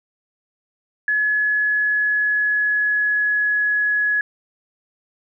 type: tone with pitch glide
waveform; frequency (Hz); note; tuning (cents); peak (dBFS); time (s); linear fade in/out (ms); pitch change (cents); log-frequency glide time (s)
sine; 1700 to 1686.3; G#6 to G#6; +40 to +26; -16; 1.08-4.21; 2; -14; 1.19-3.65
effects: none